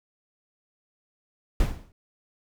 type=noise with exponential decay; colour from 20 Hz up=brown; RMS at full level=-19 dBFS; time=1.6-1.92 s; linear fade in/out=2 ms; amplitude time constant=69 ms; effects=none